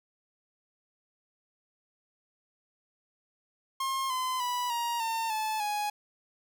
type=tone with pitch steps; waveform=45% pulse; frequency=1069 / 1025.5 / 983.7 / 943.6 / 905.2 / 868.3 / 832.9 Hz; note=C6 / C6 / B5 / A#5 / A5 / A5 / G#5; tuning=+37 / -35 / -7 / +21 / +49 / -23 / +5 cents; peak=-29 dBFS; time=3.8-5.9 s; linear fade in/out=5 ms; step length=300 ms; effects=none